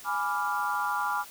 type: chord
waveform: sine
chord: G# diminished seventh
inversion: none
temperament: equal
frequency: 830.6 / 987.8 / 1174.7 / 1396.9 Hz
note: G#5 / B5 / D6 / F6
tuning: 0 / 0 / 0 / 0 cents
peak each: -32 dBFS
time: 0.04-1.25 s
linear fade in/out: 50 ms
effects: white hiss -47 dBFS RMS until 1.3 s